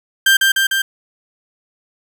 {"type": "tone with echo", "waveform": "30% pulse", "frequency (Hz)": 1578, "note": "G6", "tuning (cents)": 11, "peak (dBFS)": -6, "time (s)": [0.26, 0.37], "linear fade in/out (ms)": 5, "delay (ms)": 150, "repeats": 3, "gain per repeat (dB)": -2, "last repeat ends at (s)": 0.82, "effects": ["7-bit"]}